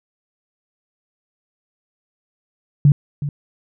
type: tone with echo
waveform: sine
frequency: 144.1 Hz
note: D3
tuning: 33 cents flat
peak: -7 dBFS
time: 2.85-2.92 s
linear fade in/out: 2 ms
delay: 370 ms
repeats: 1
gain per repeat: -13 dB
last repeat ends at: 3.29 s
effects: none